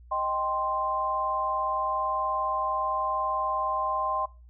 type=chord; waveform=sine; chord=C minor; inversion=first; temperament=equal; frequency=622.3 / 784 / 1046.5 Hz; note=Eb5 / G5 / C6; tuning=0 / 0 / 0 cents; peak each=-33 / -32 / -27 dBFS; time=0.11-4.26 s; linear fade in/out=10 ms; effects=noise-tail reverb RT60 0.3 s tail -20 dB re dry + added 60 Hz sine -48 dBFS peak until 4.49 s